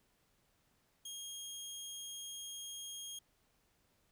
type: tone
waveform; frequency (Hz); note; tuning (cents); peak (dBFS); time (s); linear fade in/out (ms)
20% pulse; 3251; G#7; -38; -39; 1.05-3.19; 5
effects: pink hiss -75 dBFS RMS until 4.11 s